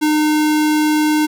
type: tone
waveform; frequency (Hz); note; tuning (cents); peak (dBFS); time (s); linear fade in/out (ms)
square; 304.7; D#4; -36; -13; 0.01-1.27; 20
effects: none